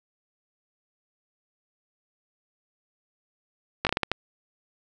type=slowing click train; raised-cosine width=0.3 ms; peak=-7 dBFS; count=7; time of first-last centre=3.85-4.116 s; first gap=18 ms; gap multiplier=1.36; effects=none